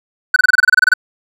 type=tone bursts; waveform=triangle; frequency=1500 Hz; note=F#6; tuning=23 cents sharp; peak=-3 dBFS; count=13; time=0.34-0.938 s; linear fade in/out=5 ms; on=22 ms; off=26 ms; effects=none